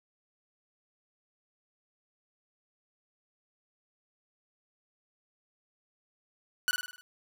sawtooth tone with echo, 1478 Hz, F#6, 2 cents flat, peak -21 dBFS, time 6.68-6.71 s, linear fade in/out 0 ms, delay 50 ms, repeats 6, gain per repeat -5 dB, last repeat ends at 7.01 s, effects none

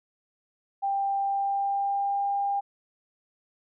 sine tone with pitch glide, 791 to 800.7 Hz, G5 to G5, +15 to +37 cents, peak -24 dBFS, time 0.82-2.61 s, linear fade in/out 20 ms, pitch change +22 cents, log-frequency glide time 1.2-2.27 s, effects none

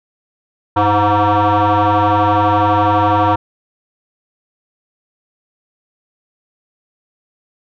sine tone with frequency modulation, 110 Hz, A2, in tune, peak -7 dBFS, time 0.76-3.36 s, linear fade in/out 10 ms, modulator 208 Hz, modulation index 5.4, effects tanh soft clip ceiling -9 dBFS

